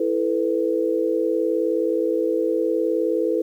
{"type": "chord", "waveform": "sine", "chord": "E suspended fourth", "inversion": "none", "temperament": "equal with one note detuned", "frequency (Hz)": [329.6, 440, 499.3], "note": ["E4", "A4", "B4"], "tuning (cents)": [0, 0, 19], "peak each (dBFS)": -23, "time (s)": [0, 3.42], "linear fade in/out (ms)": 5, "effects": ["9-bit"]}